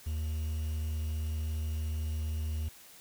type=tone with quantisation; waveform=triangle; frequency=77.78 Hz; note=D#2; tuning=in tune; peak=-29 dBFS; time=0.06-2.69 s; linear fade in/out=10 ms; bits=9; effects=white hiss -54 dBFS RMS until 3 s